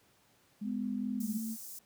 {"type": "tone with vibrato", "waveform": "sine", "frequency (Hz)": 207.4, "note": "G#3", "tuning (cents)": -2, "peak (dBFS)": -35, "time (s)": [0.61, 1.38], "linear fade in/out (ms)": 10, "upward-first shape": "triangle", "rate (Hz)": 2.4, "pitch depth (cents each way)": 13}
{"type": "tone with pitch glide", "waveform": "sine", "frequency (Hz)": [251.3, 222.6], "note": ["B3", "A3"], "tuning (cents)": [30, 20], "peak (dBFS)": -35, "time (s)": [0.63, 1.57], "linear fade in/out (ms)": 50, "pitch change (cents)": -210, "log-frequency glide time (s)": [1.18, 1.27]}
{"type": "high-pass noise", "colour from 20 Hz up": "white", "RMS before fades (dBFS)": -46, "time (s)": [1.2, 1.79], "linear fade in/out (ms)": 5, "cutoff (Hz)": 5800, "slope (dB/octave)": 24}
{"effects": ["pink hiss -67 dBFS RMS until 1.85 s", "high-pass 100 Hz 12 dB/octave"]}